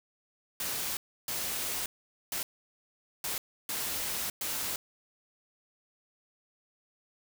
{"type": "noise bursts at uneven times", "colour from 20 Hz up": "white", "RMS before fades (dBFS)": -34, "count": 6, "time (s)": [[0.6, 0.97], [1.28, 1.86], [2.32, 2.43], [3.24, 3.38], [3.69, 4.3], [4.41, 4.76]], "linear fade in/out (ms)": 2, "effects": []}